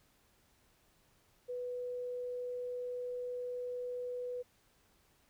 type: tone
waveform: sine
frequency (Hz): 493.9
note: B4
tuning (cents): 0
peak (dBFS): -37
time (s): 1.48-4.43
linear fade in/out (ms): 20
effects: pink hiss -70 dBFS RMS until 5.29 s